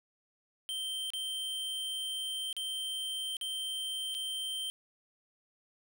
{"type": "tone with dropouts", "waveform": "square", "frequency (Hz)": 3128, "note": "G7", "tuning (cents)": -4, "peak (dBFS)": -35, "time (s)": [0.69, 4.7], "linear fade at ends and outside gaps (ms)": 0, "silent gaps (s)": [[1.103, 1.135], [2.528, 2.566], [3.368, 3.412], [4.144, 4.149]], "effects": []}